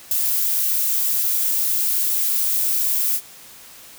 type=noise with ADSR envelope; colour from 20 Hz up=violet; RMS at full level=-17 dBFS; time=0.11-3.21 s; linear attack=4 ms; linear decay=15 ms; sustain=-3 dB; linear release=60 ms; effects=white hiss -43 dBFS RMS until 3.98 s